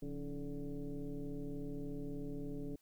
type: tone with frequency modulation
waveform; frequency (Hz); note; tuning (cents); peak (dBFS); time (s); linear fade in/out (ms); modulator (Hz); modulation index
sine; 131.7; C3; +12; -39; 0.02-2.76; 5; 150; 1.9
effects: white hiss -75 dBFS RMS until 2.81 s